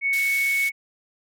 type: tone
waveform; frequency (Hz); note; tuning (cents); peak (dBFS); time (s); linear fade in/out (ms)
sine; 2217; C#7; 0; -19; 0.01-0.72; 50
type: high-pass noise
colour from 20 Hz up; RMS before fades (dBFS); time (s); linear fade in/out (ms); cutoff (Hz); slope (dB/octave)
white; -33; 0.13-0.69; 2; 1500; 96
effects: MP3 64 kbps